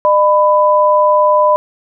sine tone pair together, 605 / 997.8 Hz, D#5 / B5, -49 / +17 cents, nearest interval major sixth, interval 866 cents, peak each -10 dBFS, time 0.05-1.56 s, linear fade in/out 0 ms, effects none

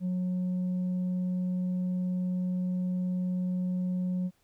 sine tone with tanh clipping, 181.9 Hz, F#3, 29 cents flat, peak -28 dBFS, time 0-4.31 s, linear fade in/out 50 ms, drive 2 dB, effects pink hiss -70 dBFS RMS until 4.43 s

